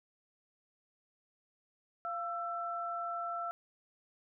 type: tone pair together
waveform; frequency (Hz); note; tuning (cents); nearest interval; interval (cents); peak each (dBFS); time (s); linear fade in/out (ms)
sine; 691.7 / 1334; F5 / E6; -17 / +20; major seventh; 1137; -39 / -37; 2.05-3.51; 0
effects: none